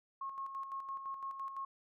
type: tone with tremolo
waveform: sine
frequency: 1085 Hz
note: C#6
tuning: 37 cents flat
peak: -38 dBFS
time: 0.21-1.65 s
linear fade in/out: 5 ms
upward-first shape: square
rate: 5.9 Hz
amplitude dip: 50%
effects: none